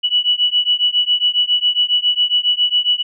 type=beating tone pair; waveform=sine; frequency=2944 / 2951.3 Hz; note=F#7 / F#7; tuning=-9 / -5 cents; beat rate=7.3 Hz; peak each=-16 dBFS; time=0.03-3.03 s; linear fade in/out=20 ms; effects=none